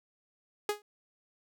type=tone with exponential decay; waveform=sawtooth; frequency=415.9 Hz; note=G#4; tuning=2 cents sharp; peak=-21 dBFS; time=0.69-0.82 s; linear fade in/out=2 ms; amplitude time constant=28 ms; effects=none